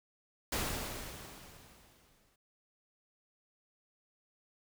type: noise with exponential decay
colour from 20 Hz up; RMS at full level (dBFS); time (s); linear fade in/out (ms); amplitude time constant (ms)
pink; -33; 0.52-2.36; 5; 400
effects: none